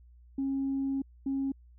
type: tone pair in turn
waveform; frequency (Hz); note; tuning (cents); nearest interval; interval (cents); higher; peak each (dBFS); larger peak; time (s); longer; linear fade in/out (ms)
sine; 271.8 / 271.8; C#4 / C#4; -34 / -34; unison; 0; neither; -27; neither; 0.38-1.02 / 1.26-1.52; first; 5
effects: tanh soft clip ceiling -24 dBFS + added 60 Hz sine -53 dBFS peak until 1.78 s